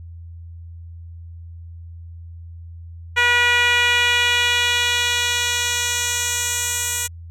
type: tone with band-pass filter sweep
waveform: 10% pulse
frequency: 483.5 Hz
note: B4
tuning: 37 cents flat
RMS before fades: -19 dBFS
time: 3.16-7.08 s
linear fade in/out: 20 ms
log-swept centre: 2000 to 8700 Hz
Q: 1.3
effects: added 84 Hz sine -34 dBFS peak until 7.3 s